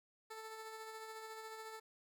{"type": "tone with tremolo", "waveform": "15% pulse", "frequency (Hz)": 440.8, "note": "A4", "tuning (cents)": 3, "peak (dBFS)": -40, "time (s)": [0.3, 1.8], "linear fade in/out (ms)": 10, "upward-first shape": "sine", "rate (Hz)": 14, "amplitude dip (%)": 35, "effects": []}